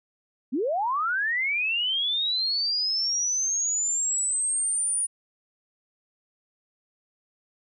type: linear sweep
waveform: sine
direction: up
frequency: 220 to 9630 Hz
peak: -23 dBFS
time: 0.52-5.07 s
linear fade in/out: 20 ms
effects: none